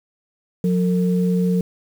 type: tone pair together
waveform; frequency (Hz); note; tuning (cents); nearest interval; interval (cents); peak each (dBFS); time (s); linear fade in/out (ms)
sine; 179.6 / 452.6; F3 / A4; +49 / +49; octave + major third; 1600; -16 / -24; 0.64-1.61; 2
effects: 7-bit